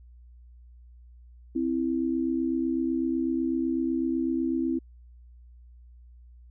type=tone pair together; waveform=sine; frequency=261.6 / 329.6 Hz; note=C4 / E4; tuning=0 / 0 cents; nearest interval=major third; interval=400 cents; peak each=-27 dBFS; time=1.55-4.79 s; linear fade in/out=10 ms; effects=added 60 Hz sine -48 dBFS peak until 6.5 s